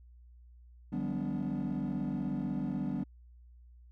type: tone cluster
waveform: triangle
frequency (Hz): 151.2 / 181.3 / 197.6 / 247.9 / 288.2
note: D#3 / F#3 / G3 / B3 / D4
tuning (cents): -49 / -35 / +14 / +7 / -33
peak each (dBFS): -37 / -38 / -34 / -34 / -36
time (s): 0.92-3.04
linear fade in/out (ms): 10
effects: tanh soft clip ceiling -25 dBFS + added 60 Hz sine -53 dBFS peak until 3.91 s